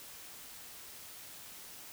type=silence; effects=white hiss -50 dBFS RMS until 1.92 s